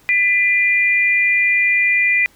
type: tone pair together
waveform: sine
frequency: 1995 / 2400 Hz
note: B6 / D7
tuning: +17 / +37 cents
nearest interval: minor third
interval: 320 cents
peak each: -15 dBFS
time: 0.09-2.26 s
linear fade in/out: 0 ms
effects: pink hiss -52 dBFS RMS until 2.35 s